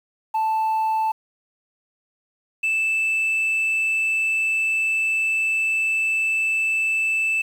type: tone pair in turn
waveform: sine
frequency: 880 / 2637 Hz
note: A5 / E7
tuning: 0 / 0 cents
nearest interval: octave + perfect fifth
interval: 1900 cents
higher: second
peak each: -16 dBFS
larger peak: neither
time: 0.34-1.12 / 2.63-7.42 s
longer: second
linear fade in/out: 10 ms
effects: tanh soft clip ceiling -18 dBFS + 8-bit